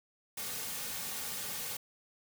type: noise with comb filter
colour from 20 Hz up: white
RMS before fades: -39 dBFS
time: 0.37-1.77 s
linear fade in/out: 5 ms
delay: 3 ms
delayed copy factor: -0.55
effects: none